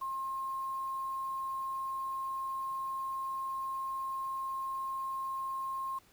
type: tone with quantisation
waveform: sine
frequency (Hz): 1067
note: C6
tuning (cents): +34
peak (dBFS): -34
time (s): 0.01-5.99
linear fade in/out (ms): 10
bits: 9
effects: pink hiss -64 dBFS RMS until 6.12 s